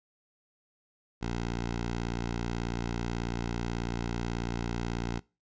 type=tone; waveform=10% pulse; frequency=58.27 Hz; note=A#1; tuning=in tune; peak=-23 dBFS; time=1.21-5.2 s; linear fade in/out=20 ms; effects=noise-tail reverb RT60 0.3 s tail -24 dB re dry + resampled to 16000 Hz